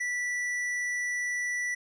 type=tone with hard clipping; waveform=triangle; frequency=1963 Hz; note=B6; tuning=11 cents flat; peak=-30 dBFS; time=0-1.75 s; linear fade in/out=10 ms; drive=11 dB; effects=none